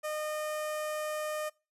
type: tone with notch filter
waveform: sawtooth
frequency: 611 Hz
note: D#5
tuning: 32 cents flat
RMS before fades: -35 dBFS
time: 0.03-1.5 s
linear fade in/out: 20 ms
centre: 4000 Hz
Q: 1.5
effects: noise-tail reverb RT60 0.3 s tail -23 dB re dry + resampled to 32000 Hz